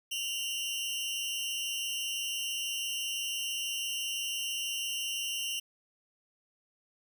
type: tone pair together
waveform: sawtooth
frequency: 2794 / 3039 Hz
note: F7 / F#7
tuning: 0 / +46 cents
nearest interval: minor second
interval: 146 cents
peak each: -31 / -34 dBFS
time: 0.11-5.6 s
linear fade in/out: 10 ms
effects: none